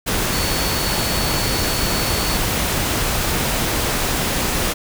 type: tone in noise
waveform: sine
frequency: 4435 Hz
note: C#8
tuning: in tune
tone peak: -27 dBFS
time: 0.32-2.38 s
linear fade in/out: 20 ms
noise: pink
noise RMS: -20 dBFS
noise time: 0.06-4.74 s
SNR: -10 dB
effects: none